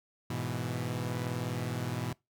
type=chord; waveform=sawtooth; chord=E major; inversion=first; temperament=equal; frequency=103.83 / 123.47 / 164.81 Hz; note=G#2 / B2 / E3; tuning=0 / 0 / 0 cents; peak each=-35 / -31 / -35 dBFS; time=0.3-2.13 s; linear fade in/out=5 ms; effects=noise-tail reverb RT60 0.2 s tail -23 dB re dry